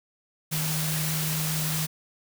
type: tone in noise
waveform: sine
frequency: 155.9 Hz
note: D#3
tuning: 4 cents sharp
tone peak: -28 dBFS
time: 0.51-1.87 s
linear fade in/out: 20 ms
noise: white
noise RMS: -30 dBFS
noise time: 0.51-1.87 s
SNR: -1 dB
effects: none